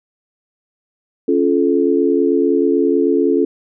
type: chord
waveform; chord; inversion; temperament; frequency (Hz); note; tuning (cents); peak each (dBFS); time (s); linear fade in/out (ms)
sine; Db augmented; none; just; 277.2 / 346.5 / 433.1; Db4 / F4 / A4; 0 / -14 / -27; -16; 1.28-3.45; 5
effects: none